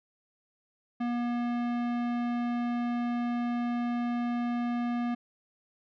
sine tone with tanh clipping, 240 Hz, B3, 49 cents flat, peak -30 dBFS, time 1-5.15 s, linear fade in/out 10 ms, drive 18 dB, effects none

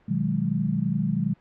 sine chord, G# minor seventh, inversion first, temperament equal, 123.47 / 155.56 / 185 / 207.7 Hz, B2 / D#3 / F#3 / G#3, 0 / 0 / 0 / 0 cents, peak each -31 / -27 / -27 / -27 dBFS, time 0.08-1.34 s, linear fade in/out 10 ms, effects pink hiss -60 dBFS RMS until 1.4 s + low-pass 2000 Hz 12 dB/octave

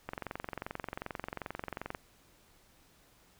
click train, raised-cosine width 0.5 ms, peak -22 dBFS, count 43, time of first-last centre 0.09-1.948 s, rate 22.6 Hz, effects pink hiss -64 dBFS RMS until 3.39 s

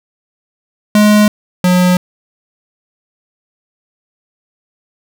square tone pair in turn, 209.9 / 180.61 Hz, G#3 / F#3, +19 / -42 cents, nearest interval minor third, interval 261 cents, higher first, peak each -6 / -8 dBFS, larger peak first, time 0.95-1.28 / 1.64-1.97 s, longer neither, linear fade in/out 2 ms, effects none

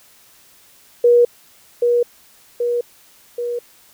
sine tone with echo, 480 Hz, B4, 49 cents flat, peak -8 dBFS, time 1.04-1.25 s, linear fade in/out 5 ms, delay 780 ms, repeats 3, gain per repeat -4 dB, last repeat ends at 3.59 s, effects white hiss -50 dBFS RMS until 3.93 s

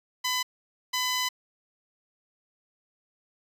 10% pulse tone bursts at uneven times, 1005 Hz, B5, 30 cents sharp, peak -17 dBFS, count 2, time 0.24-0.43 / 0.93-1.29 s, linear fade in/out 10 ms, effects resampled to 32000 Hz

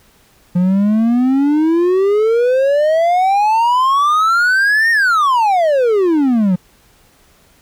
triangle exponential two-way sweep, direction up then down, 174.61 to 1864.7 to 174.61 Hz, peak -8 dBFS, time 0.55-6.56 s, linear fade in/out 10 ms, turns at 4.91 s, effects pink hiss -51 dBFS RMS until 7.61 s

